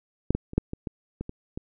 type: clicks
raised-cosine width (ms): 3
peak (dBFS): -8 / -13 / -25 / -7 / -19 / -18 / -19 / -22 / -20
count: 9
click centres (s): 0.306 / 0.35 / 0.534 / 0.58 / 0.734 / 0.872 / 1.21 / 1.294 / 1.575
effects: none